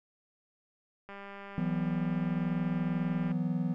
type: click train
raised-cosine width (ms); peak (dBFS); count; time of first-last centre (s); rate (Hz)
0.5; -31; 444; 1.09-3.316; 199
type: chord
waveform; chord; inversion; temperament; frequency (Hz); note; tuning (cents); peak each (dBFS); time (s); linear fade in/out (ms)
triangle; E suspended second; none; equal; 164.81 / 185 / 246.9; E3 / F#3 / B3; 0 / 0 / 0; -30 / -31 / -33; 1.58-3.74; 0
effects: none